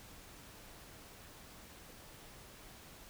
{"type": "silence", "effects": ["pink hiss -55 dBFS RMS until 3.09 s"]}